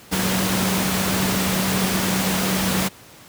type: tone in noise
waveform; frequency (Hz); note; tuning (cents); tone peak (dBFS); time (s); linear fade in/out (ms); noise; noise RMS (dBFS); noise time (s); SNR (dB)
sine; 188.8; F#3; +35; -22; 0.11-2.89; 20; pink; -22; 0.11-2.89; -3
effects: pink hiss -45 dBFS RMS until 3.28 s + high-pass 100 Hz 12 dB/octave